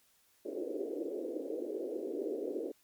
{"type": "band-pass noise", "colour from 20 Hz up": "white", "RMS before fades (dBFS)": -38, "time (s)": [0.45, 2.72], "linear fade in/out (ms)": 10, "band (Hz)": [290, 510], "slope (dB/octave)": 48, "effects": ["white hiss -69 dBFS RMS until 2.83 s", "MP3 96 kbps"]}